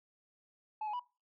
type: tone with pitch steps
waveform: sine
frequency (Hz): 861 / 841 / 982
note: A5 / G#5 / B5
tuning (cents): -38 / +22 / -10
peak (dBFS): -33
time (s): 0.81-0.996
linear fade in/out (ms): 5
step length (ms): 62
effects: noise-tail reverb RT60 0.3 s tail -21 dB re dry + tanh soft clip ceiling -34 dBFS